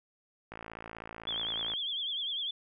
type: click train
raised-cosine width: 0.5 ms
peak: -27 dBFS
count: 69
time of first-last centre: 0.52-1.736 s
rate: 55.9 Hz
type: tone with vibrato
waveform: sine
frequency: 3322 Hz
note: G#7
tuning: in tune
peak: -32 dBFS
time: 1.27-2.51 s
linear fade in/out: 5 ms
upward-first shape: triangle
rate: 10 Hz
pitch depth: 110 cents each way
effects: none